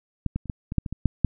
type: clicks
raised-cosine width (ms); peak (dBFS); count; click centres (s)
5; -12 / -14 / -29 / -15 / -18 / -8 / -18 / -18 / -6 / -6; 10; 0.263 / 0.36 / 0.457 / 0.498 / 0.721 / 0.783 / 0.862 / 0.926 / 1.057 / 1.247
effects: none